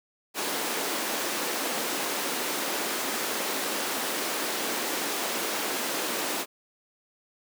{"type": "high-pass noise", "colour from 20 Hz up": "pink", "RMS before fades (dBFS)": -30, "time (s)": [0.34, 6.46], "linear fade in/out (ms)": 50, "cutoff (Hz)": 260, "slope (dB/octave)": 24, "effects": []}